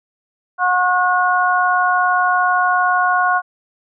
harmonic tone, 362.6 Hz, F#4, 35 cents flat, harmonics 2 / 3 / 4, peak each -17 / -17 / -17 dBFS, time 0.58-3.42 s, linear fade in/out 50 ms, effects none

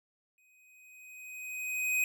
square tone with exponential growth, 2508 Hz, D#7, 13 cents sharp, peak -26 dBFS, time 0.38-2.04 s, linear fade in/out 1 ms, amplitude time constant 360 ms, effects none

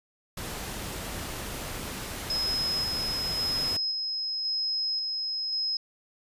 pink noise, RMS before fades -36 dBFS, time 0.37-3.77 s, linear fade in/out 5 ms
sine tone with tremolo, 5120 Hz, D#8, 49 cents sharp, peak -26 dBFS, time 2.3-5.77 s, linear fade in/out 2 ms, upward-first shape square, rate 0.93 Hz, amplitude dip 25%
effects resampled to 32000 Hz

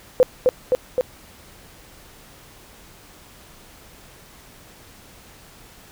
sine tone with echo, 506 Hz, B4, 42 cents sharp, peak -9 dBFS, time 0.2-0.23 s, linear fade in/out 0 ms, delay 260 ms, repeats 3, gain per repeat -2 dB, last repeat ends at 1.01 s, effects pink hiss -47 dBFS RMS until 5.91 s

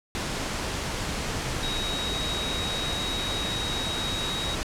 sine tone in noise, 3800 Hz, A#7, 33 cents sharp, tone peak -30 dBFS, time 1.63-4.55 s, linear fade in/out 0 ms, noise pink, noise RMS -30 dBFS, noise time 0.15-4.63 s, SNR -3 dB, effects low-pass 8000 Hz 12 dB/octave

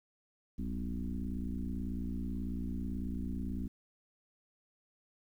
sine tone with frequency modulation, 130.81 Hz, C3, in tune, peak -34 dBFS, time 0.58-3.68 s, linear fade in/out 10 ms, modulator 58.2 Hz, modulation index 2.5, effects 11-bit

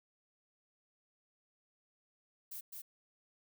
violet noise with echo, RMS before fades -45 dBFS, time 2.51-2.61 s, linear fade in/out 10 ms, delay 210 ms, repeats 1, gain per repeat -2 dB, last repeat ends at 2.82 s, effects none

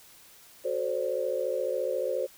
sine chord, D dominant seventh, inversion first, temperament equal with one note detuned, 370 / 440 / 523.3 / 577.6 Hz, F#4 / A4 / C5 / D5, 0 / 0 / 0 / -29 cents, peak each -35 / -35 / -29 / -34 dBFS, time 0.64-2.27 s, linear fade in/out 20 ms, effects white hiss -54 dBFS RMS until 2.37 s

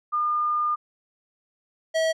sine / square tone pair in turn, 1211 / 644.7 Hz, D#6 / E5, -47 / -39 cents, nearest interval major seventh, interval 1092 cents, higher first, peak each -21 dBFS, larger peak neither, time 0.12-0.76 / 1.94-2.13 s, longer first, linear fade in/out 20 ms, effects low-pass 7000 Hz 12 dB/octave

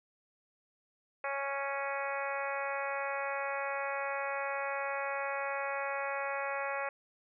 harmonic tone, 277.2 Hz, C#4, in tune, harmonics 2 / 3 / 4 / 5 / 6 / 7 / 8 / 9, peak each -38 / -40 / -41 / -42 / -43 / -43 / -44 / -45 dBFS, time 1.24-6.89 s, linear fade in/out 2 ms, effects none

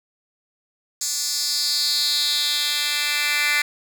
10% pulse tone with high-pass filter sweep, 293.7 Hz, D4, in tune, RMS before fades -22 dBFS, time 1.01-3.62 s, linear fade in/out 5 ms, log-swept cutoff 6200 to 2200 Hz, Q 3.6, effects none

